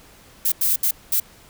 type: noise bursts at uneven times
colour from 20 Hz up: violet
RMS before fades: -19 dBFS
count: 4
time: 0.45-0.52 / 0.61-0.76 / 0.83-0.91 / 1.12-1.2 s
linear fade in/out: 5 ms
effects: pink hiss -49 dBFS RMS until 1.49 s